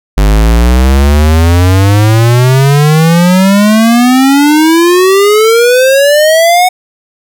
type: exponential sweep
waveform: square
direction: up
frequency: 49 to 741 Hz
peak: -4 dBFS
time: 0.17-6.69 s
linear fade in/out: 10 ms
effects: none